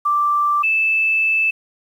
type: tone pair in turn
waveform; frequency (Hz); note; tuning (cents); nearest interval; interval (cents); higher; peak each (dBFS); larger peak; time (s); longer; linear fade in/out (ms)
sine; 1174.7 / 2630; D6 / E7; 0 / -5; octave + major second; 1395; second; -14; neither; 0.05-0.63 / 0.63-1.51; second; 10
effects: 8-bit

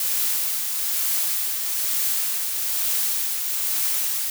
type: noise with tremolo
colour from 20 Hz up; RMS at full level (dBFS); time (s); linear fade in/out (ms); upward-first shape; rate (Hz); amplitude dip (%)
blue; -22; 0-4.3; 2; triangle; 1.1; 40
effects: none

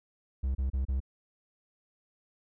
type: tone bursts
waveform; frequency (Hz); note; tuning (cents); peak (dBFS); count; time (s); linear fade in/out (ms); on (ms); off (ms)
triangle; 66; C2; +16; -25; 4; 0.43-1.003; 10; 120; 31
effects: none

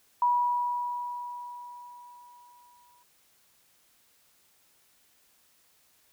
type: tone with exponential decay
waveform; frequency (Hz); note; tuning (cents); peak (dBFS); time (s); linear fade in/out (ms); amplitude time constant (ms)
sine; 972; B5; -28; -20; 0.22-3.03; 2; 610
effects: white hiss -65 dBFS RMS until 6.12 s

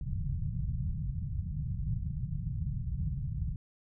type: low-pass noise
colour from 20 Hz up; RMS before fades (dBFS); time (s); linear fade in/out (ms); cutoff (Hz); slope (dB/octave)
white; -34; 0.01-3.56; 2; 160; 48
effects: none

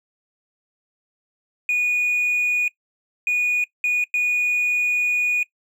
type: tone bursts at uneven times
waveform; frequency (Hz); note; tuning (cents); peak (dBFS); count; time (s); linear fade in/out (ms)
triangle; 2459; D#7; -21; -14; 4; 1.69-2.68 / 3.27-3.64 / 3.84-4.04 / 4.14-5.43; 2
effects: noise-tail reverb RT60 0.1 s tail -23 dB re dry + tanh soft clip ceiling -14 dBFS

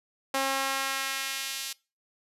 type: tone with high-pass filter sweep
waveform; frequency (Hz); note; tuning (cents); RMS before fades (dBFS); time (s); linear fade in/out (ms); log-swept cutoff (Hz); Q
sawtooth; 270; C#4; -45; -31; 0.34-1.73; 5; 590 to 4000; 0.86
effects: noise-tail reverb RT60 0.3 s tail -23 dB re dry + resampled to 32000 Hz

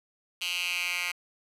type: tone with high-pass filter sweep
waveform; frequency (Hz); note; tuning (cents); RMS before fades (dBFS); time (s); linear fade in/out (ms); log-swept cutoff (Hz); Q
10% pulse; 177.1; F3; +24; -31; 0.41-1.12; 10; 3000 to 2000; 3.7
effects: resampled to 32000 Hz + 9-bit

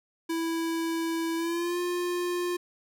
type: tone with pitch glide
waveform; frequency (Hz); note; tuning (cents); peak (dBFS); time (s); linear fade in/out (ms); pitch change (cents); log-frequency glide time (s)
square; 329.7 to 353.4; E4 to F4; 0 to +21; -28; 0.29-2.57; 10; +121; 1.36-1.79
effects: none

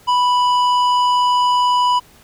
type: tone with tanh clipping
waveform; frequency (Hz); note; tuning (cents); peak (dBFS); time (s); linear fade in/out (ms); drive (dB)
triangle; 987.8; B5; 0; -14; 0.07-2; 20; 15
effects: pink hiss -48 dBFS RMS until 2.23 s

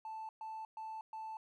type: tone bursts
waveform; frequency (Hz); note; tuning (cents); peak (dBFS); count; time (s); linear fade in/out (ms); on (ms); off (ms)
triangle; 880; A5; 0; -39; 4; 0.05-1.37; 2; 240; 120
effects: tanh soft clip ceiling -38 dBFS

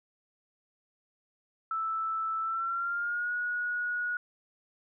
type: tone with pitch glide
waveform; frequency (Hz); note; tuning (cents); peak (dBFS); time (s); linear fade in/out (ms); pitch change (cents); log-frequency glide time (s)
sine; 1318.5 to 1454.5; E6 to F#6; 0 to -30; -29; 1.71-4.17; 2; +170; 2.41-3.32
effects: none

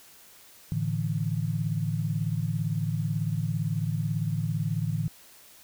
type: chord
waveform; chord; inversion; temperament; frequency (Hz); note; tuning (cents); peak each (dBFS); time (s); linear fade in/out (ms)
sine; A suspended fourth; none; equal; 110 / 146.83 / 164.81; A2 / D3 / E3; 0 / 0 / 0; -30; 0.72-5.08; 0
effects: white hiss -53 dBFS RMS until 5.63 s

